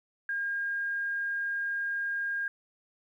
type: tone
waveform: sine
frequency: 1616 Hz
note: G#6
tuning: 48 cents flat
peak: -29 dBFS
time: 0.29-2.48 s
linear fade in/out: 2 ms
effects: 11-bit